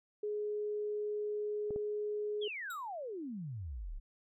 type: tone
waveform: sine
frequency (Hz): 418.9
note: G#4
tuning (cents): +15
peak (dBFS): -34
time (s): 0.23-2.48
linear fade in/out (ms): 5
type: clicks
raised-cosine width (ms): 2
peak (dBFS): -30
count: 2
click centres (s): 1.707 / 1.761
type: exponential sweep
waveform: sine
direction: down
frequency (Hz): 3493 to 30.32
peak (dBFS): -39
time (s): 2.41-4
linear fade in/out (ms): 20
type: tone with exponential decay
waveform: 5% pulse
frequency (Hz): 3811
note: A#7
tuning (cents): +38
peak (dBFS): -35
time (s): 2.7-2.88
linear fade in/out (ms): 5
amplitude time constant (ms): 37
effects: resampled to 32000 Hz